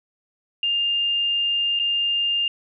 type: tone with dropouts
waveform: sine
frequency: 2807 Hz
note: F7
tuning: 8 cents sharp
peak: -19 dBFS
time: 0.63-2.48 s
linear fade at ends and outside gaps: 2 ms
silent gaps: 1.791-1.797 s
effects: none